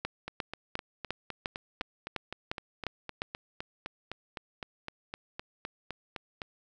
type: two click trains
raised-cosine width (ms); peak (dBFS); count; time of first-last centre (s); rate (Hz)
0.3; -21 / -16; 25 / 10; 0.28-6.418 / 0.05-3.219; 3.91 / 2.84
effects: none